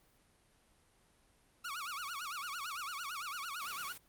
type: tone with vibrato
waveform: sawtooth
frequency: 1266 Hz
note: D#6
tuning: 30 cents sharp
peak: -36 dBFS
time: 1.64-3.93 s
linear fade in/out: 10 ms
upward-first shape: sine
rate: 8.9 Hz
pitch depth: 250 cents each way
type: noise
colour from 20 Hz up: white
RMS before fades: -50 dBFS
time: 3.61-3.98 s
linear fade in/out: 5 ms
effects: pink hiss -69 dBFS RMS until 4.08 s + Opus 32 kbps